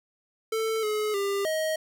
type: tone with pitch steps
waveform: square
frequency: 443.8 / 425.4 / 398.5 / 630 Hz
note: A4 / G#4 / G4 / D#5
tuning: +15 / +42 / +28 / +21 cents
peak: -26 dBFS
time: 0.52-1.76 s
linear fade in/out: 5 ms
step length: 310 ms
effects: none